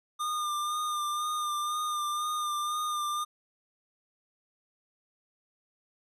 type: tone with vibrato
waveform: square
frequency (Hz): 1208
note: D6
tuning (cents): +48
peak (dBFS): -30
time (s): 0.19-3.25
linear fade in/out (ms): 20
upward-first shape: sine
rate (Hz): 2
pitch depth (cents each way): 28
effects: resampled to 32000 Hz